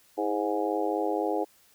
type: harmonic tone with a mistuned harmonic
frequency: 103.83 Hz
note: G#2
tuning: in tune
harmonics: 3 / 4 / 5 / 6 / 7 / 8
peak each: -31 / -31 / -32 / -37 / -33 / -34 dBFS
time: 0.17-1.45 s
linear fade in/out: 20 ms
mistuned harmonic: 3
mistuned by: +49 cents
effects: white hiss -61 dBFS RMS until 1.74 s